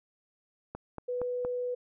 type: click train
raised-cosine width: 1 ms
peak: -24 dBFS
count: 4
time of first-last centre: 0.75-1.449 s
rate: 4.29 Hz
type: tone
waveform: sine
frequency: 493.9 Hz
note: B4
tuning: in tune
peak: -30 dBFS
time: 1.08-1.75 s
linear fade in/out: 10 ms
effects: none